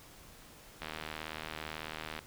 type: click train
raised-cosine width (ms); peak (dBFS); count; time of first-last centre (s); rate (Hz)
0.3; -23; 108; 0.82-2.19; 78.1
effects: pink hiss -55 dBFS RMS until 2.26 s